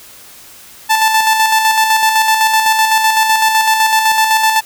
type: tone with tremolo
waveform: sawtooth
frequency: 880 Hz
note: A5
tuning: in tune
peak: -4 dBFS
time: 0.89-4.61 s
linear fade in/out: 20 ms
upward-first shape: square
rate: 7.9 Hz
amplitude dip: 40%
effects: white hiss -38 dBFS RMS until 4.65 s